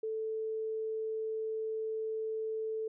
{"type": "tone", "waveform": "sine", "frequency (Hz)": 440, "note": "A4", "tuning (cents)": 0, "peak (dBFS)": -33, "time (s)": [0.03, 2.88], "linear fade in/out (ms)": 5, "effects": []}